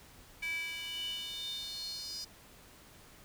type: tone with high-pass filter sweep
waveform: square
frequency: 329.6 Hz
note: E4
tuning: in tune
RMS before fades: -40 dBFS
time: 0.42-2.25 s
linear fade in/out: 10 ms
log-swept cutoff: 2200 to 5100 Hz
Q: 8.9
effects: pink hiss -57 dBFS RMS until 3.24 s